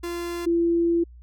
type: tone pair in turn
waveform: 45% pulse / sine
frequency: 345.2 / 338.9 Hz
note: F4 / E4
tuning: -20 / +48 cents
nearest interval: unison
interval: 32 cents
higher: first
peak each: -28 / -18 dBFS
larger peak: second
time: 0.03-0.46 / 0.46-1.04 s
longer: second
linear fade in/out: 10 ms
effects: added 60 Hz sine -43 dBFS peak until 1.22 s